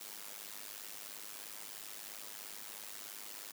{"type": "noise with amplitude modulation", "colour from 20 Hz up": "white", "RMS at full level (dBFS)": -44, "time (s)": [0, 3.52], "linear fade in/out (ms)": 10, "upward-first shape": "sine", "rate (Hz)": 103, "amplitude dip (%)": 85, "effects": ["high-pass 200 Hz 12 dB/octave"]}